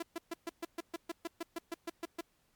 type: tone bursts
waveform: sawtooth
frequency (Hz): 336.2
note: E4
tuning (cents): +34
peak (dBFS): -32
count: 15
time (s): 0-2.21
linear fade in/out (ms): 5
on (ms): 26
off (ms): 130
effects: pink hiss -73 dBFS RMS until 2.55 s + MP3 96 kbps